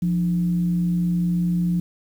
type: tone with frequency modulation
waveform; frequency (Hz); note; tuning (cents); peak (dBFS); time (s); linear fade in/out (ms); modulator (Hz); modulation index
sine; 174.61; F3; 0; -18; 0.02-1.8; 5; 129; 0.3
effects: high-pass 60 Hz 12 dB/octave + 8-bit